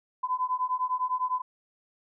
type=beating tone pair; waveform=sine; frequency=1006 / 1015.9 Hz; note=B5 / B5; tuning=+32 / +49 cents; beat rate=9.9 Hz; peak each=-29 dBFS; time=0.23-1.42 s; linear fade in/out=10 ms; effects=none